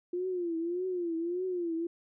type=tone with vibrato; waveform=sine; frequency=349.2 Hz; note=F4; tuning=in tune; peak=-30 dBFS; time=0.13-1.87 s; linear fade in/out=5 ms; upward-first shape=triangle; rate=1.7 Hz; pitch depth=130 cents each way; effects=none